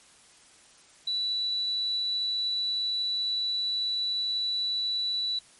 sine tone, 3951 Hz, B7, in tune, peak -26 dBFS, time 1.07-5.39 s, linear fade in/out 5 ms, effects white hiss -56 dBFS RMS until 5.59 s + MP3 48 kbps

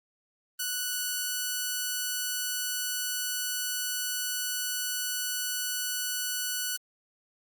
5% pulse tone, 1480 Hz, F#6, in tune, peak -18 dBFS, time 0.59-6.77 s, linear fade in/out 10 ms, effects Opus 32 kbps

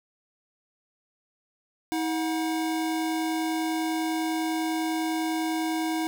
square tone pair together, 320 / 730 Hz, D#4 / F#5, +49 / -24 cents, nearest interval octave + major second, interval 1427 cents, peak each -27 / -34 dBFS, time 1.92-6.07 s, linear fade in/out 0 ms, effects none

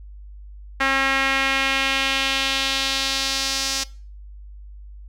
sawtooth tone with band-pass filter sweep, 270 Hz, C#4, 45 cents flat, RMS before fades -22 dBFS, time 0.8-3.84 s, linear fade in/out 10 ms, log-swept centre 1800 to 5500 Hz, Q 1.7, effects noise-tail reverb RT60 0.4 s tail -21 dB re dry + added 50 Hz sine -37 dBFS peak until 5.08 s

